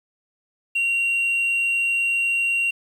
sine tone, 2754 Hz, F7, 25 cents flat, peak -16 dBFS, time 0.75-2.71 s, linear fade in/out 10 ms, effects tanh soft clip ceiling -18 dBFS + 8-bit

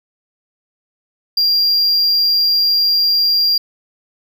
triangle tone, 4773 Hz, D8, 27 cents sharp, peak -10 dBFS, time 1.37-3.58 s, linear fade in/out 5 ms, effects none

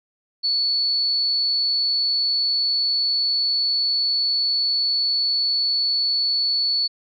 sine tone, 4435 Hz, C#8, in tune, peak -18 dBFS, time 0.43-6.88 s, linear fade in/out 20 ms, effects none

